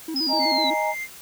triangle tone with vibrato, 293 Hz, D4, 4 cents flat, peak -25 dBFS, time 0.08-0.74 s, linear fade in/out 5 ms, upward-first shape square, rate 8 Hz, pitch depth 160 cents each way
sine linear sweep, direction down, 5130 to 3874 Hz, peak -22 dBFS, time 0.16-0.7 s, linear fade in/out 2 ms
sine chord, D# suspended fourth, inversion none, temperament just, 622.3 / 829.7 / 933.4 Hz, D#5 / G#5 / A#5, 0 / -2 / +2 cents, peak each -26 dBFS, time 0.28-0.95 s, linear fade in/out 50 ms
triangle tone with tremolo, 2093 Hz, C7, in tune, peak -26 dBFS, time 0.39-1.08 s, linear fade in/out 50 ms, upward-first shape sine, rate 3.5 Hz, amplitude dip 25%
effects white hiss -43 dBFS RMS until 1.21 s

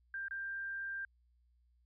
sine tone with dropouts, 1586 Hz, G6, 20 cents sharp, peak -38 dBFS, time 0.14-1.05 s, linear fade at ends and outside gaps 2 ms, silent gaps 0.283-0.309 s, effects added 60 Hz sine -68 dBFS peak until 1.85 s

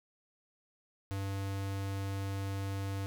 square tone, 98 Hz, G2, in tune, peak -35 dBFS, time 1.11-3.06 s, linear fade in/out 0 ms, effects none

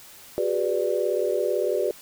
sine chord, G# half-diminished seventh, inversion third, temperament equal with one note detuned, 370 / 407.9 / 493.9 / 587.3 Hz, F#4 / G#4 / B4 / D5, 0 / -31 / 0 / 0 cents, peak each -27 dBFS, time 0.38-1.91 s, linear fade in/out 0 ms, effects white hiss -47 dBFS RMS until 2.01 s

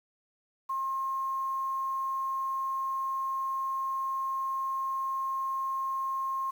sine tone with quantisation, 1069 Hz, C6, 37 cents sharp, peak -29 dBFS, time 0.69-6.51 s, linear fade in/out 10 ms, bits 9, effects none

